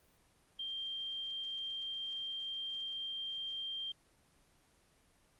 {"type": "tone", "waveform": "sine", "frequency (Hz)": 3175, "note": "G7", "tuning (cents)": 21, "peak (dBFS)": -38, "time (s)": [0.59, 3.92], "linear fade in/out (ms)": 5, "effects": ["pink hiss -69 dBFS RMS until 5.39 s", "Opus 24 kbps"]}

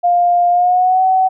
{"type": "tone with pitch glide", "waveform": "sine", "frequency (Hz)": [703, 753.5], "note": ["F5", "F#5"], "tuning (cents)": [11, 31], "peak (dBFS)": -9, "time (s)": [0.03, 1.29], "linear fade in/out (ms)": 20, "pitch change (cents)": 120, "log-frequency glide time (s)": [0.5, 1.04], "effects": []}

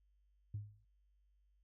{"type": "tone with exponential decay", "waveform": "sine", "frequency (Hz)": 103.83, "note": "G#2", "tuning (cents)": 0, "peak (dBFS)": -36, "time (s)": [0.54, 0.85], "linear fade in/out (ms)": 5, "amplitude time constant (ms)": 66, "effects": ["tanh soft clip ceiling -34 dBFS", "added 50 Hz sine -70 dBFS peak until 1.63 s"]}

